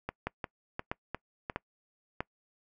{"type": "two click trains", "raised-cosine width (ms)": 0.5, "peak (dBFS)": [-19, -17], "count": [5, 4], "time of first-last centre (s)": [[0.09, 1.498], [0.27, 2.205]], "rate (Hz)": [2.84, 1.55], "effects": ["noise-tail reverb RT60 0.1 s tail -24 dB re dry"]}